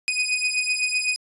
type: beating tone pair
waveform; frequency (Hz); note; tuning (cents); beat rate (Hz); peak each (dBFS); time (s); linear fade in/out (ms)
sawtooth; 2489 / 2496.9; D#7 / D#7; 0 / +5; 7.9; -21; 0.08-1.16; 0
effects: resampled to 24000 Hz